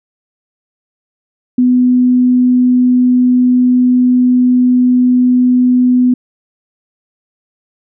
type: tone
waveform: sine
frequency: 249.7 Hz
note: B3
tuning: 19 cents sharp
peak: -6 dBFS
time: 1.58-6.14 s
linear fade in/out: 5 ms
effects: none